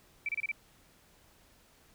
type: tone bursts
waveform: sine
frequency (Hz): 2323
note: D7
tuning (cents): -20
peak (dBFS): -30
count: 5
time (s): 0.26-0.516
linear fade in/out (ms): 2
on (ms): 28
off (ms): 29
effects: pink hiss -63 dBFS RMS until 1.94 s